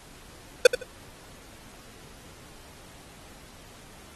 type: tone with echo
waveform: square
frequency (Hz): 498.7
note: B4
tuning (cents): +17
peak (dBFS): -9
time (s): 0.65-0.67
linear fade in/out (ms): 5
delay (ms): 81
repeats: 2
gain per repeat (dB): -13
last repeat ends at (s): 0.832
effects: pink hiss -50 dBFS RMS until 4.15 s + AAC 32 kbps